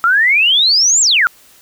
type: exponential two-way sweep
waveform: sine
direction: up then down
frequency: 1318.5 to 7650 to 1318.5 Hz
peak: -8 dBFS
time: 0.04-1.27 s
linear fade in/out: 0 ms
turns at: 1.01 s
effects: white hiss -46 dBFS RMS until 1.61 s